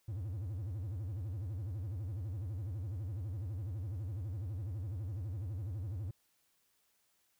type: tone with vibrato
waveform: triangle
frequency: 98 Hz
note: G2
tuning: in tune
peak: -35 dBFS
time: 0.08-6.11 s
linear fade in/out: 5 ms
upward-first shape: sine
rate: 12 Hz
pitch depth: 270 cents each way
effects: white hiss -75 dBFS RMS until 7.39 s